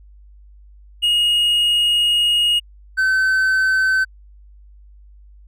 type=tone pair in turn; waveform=triangle; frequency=2872 / 1531.5 Hz; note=F7 / G6; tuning=+48 / -41 cents; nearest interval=major seventh; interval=1089 cents; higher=first; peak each=-12 / -12 dBFS; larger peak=neither; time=1.02-2.6 / 2.97-4.05 s; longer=first; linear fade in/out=20 ms; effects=added 50 Hz sine -42 dBFS peak until 5.47 s